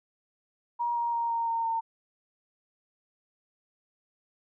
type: tone with pitch steps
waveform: sine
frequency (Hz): 950 / 941.8 / 933.7 / 925.6 / 917.6 / 909.7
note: A#5 / A#5 / A#5 / A#5 / A#5 / A#5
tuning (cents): +33 / +18 / +3 / -13 / -28 / -43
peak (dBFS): -26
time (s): 0.79-1.81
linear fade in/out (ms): 20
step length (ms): 170
effects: none